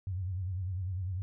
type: tone with vibrato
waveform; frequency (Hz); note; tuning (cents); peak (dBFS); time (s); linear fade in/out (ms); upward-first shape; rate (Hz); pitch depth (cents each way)
sine; 92.5; F#2; 0; -32; 0.07-1.22; 0; sine; 10; 100
effects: none